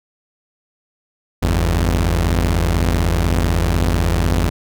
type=tone pair together; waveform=sawtooth; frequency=50.11 / 84.2 Hz; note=G1 / E2; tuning=+39 / +37 cents; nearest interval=major sixth; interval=898 cents; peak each=-13 dBFS; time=1.42-4.5 s; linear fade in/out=10 ms; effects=none